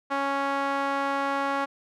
sawtooth tone with band-pass filter, 277.2 Hz, C#4, in tune, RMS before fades -27 dBFS, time 0.1-1.66 s, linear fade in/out 20 ms, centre 1100 Hz, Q 1.5, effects none

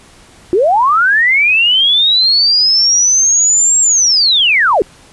sine linear two-way sweep, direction up then down, 333.1 to 7600 to 333.1 Hz, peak -7 dBFS, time 0.53-4.82 s, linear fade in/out 0 ms, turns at 3.8 s, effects pink hiss -42 dBFS RMS until 5.12 s + resampled to 24000 Hz

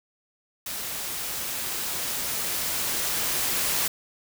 white noise with level ramp, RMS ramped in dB -33 to -25 dBFS, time 0.66-3.88 s, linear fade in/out 5 ms, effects none

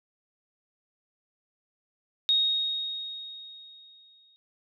sine tone with exponential decay, 3741 Hz, A#7, 5 cents sharp, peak -19 dBFS, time 2.29-4.36 s, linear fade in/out 0 ms, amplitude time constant 450 ms, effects none

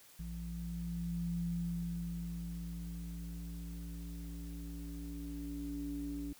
square tone with low-pass filter sweep, 57.2 Hz, A#1, 32 cents flat, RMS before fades -41 dBFS, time 0.19-6.33 s, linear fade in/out 5 ms, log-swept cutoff 150 to 300 Hz, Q 9.3, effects white hiss -60 dBFS RMS until 6.39 s

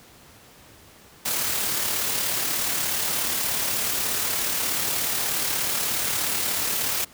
white noise with amplitude modulation, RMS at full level -24 dBFS, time 1.25-7.05 s, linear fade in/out 10 ms, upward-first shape sine, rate 36.7 Hz, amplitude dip 30%, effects pink hiss -50 dBFS RMS until 7.13 s + high-pass 60 Hz 12 dB/octave

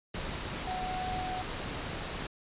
sine tone in noise, 740 Hz, F#5, in tune, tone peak -34 dBFS, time 0.67-1.42 s, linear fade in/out 5 ms, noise pink, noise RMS -37 dBFS, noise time 0.14-2.27 s, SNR 0 dB, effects resampled to 8000 Hz

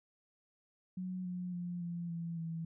sine tone with pitch steps, 183.9 / 179.8 / 175.8 / 171.88 / 168.05 / 164.31 Hz, F#3 / F#3 / F3 / F3 / E3 / E3, -10 / -49 / +12 / -27 / +34 / -5 cents, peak -37 dBFS, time 0.97-2.65 s, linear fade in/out 5 ms, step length 280 ms, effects none

